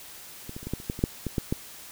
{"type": "clicks", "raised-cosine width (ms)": 3, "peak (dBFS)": [-24, -24, -29, -21, -15, -30, -15, -23, -8, -16, -12, -12], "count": 12, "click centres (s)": [0.494, 0.565, 0.63, 0.67, 0.736, 0.801, 0.899, 0.991, 1.039, 1.267, 1.382, 1.525], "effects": ["white hiss -45 dBFS RMS until 1.91 s"]}